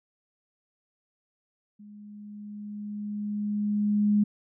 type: tone with level ramp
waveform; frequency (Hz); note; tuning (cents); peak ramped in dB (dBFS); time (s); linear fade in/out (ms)
sine; 207.7; G#3; 0; -45 to -18; 1.79-4.24; 10
effects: none